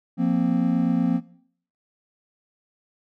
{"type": "chord", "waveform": "triangle", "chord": "F suspended fourth", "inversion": "none", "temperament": "equal", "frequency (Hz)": [174.61, 233.1, 261.6], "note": ["F3", "Bb3", "C4"], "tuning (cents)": [0, 0, 0], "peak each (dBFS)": -21, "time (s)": [0.17, 1.21], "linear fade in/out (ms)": 50, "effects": ["noise-tail reverb RT60 0.6 s tail -19 dB re dry"]}